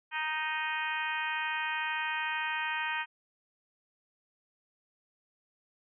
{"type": "harmonic tone", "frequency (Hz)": 311.1, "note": "D#4", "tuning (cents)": 0, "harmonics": [3, 4, 5, 6, 7, 8, 9, 10], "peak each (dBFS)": [-36, -43, -37, -37, -44, -37, -47, -44], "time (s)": [0.11, 3.06], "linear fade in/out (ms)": 50, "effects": []}